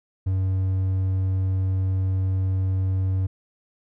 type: tone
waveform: triangle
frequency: 94.5 Hz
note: F#2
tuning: 37 cents sharp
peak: -18 dBFS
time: 0.26-3.27 s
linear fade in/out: 10 ms
effects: none